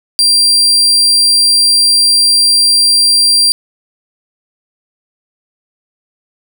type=tone; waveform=35% pulse; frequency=4725 Hz; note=D8; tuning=10 cents sharp; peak=-5 dBFS; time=0.19-3.52 s; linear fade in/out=0 ms; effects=none